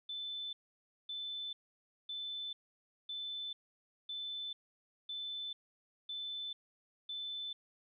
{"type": "tone bursts", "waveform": "sine", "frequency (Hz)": 3520, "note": "A7", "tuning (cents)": 0, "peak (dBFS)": -39, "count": 8, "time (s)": [0.09, 7.53], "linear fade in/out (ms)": 5, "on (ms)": 440, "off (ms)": 560, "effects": []}